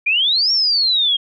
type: exponential two-way sweep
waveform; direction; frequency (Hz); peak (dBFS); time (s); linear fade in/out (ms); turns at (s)
sine; up then down; 2354 to 5590 to 3208; -13; 0.06-1.17; 10; 0.52
effects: none